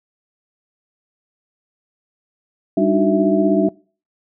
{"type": "tone cluster", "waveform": "sine", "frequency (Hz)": [197.1, 294.9, 310.8, 370.9, 658], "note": ["G3", "D4", "D#4", "F#4", "E5"], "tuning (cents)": [10, 7, -2, 4, -3], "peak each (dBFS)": -19, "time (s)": [2.77, 3.69], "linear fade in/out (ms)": 5, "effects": ["noise-tail reverb RT60 0.4 s tail -25 dB re dry"]}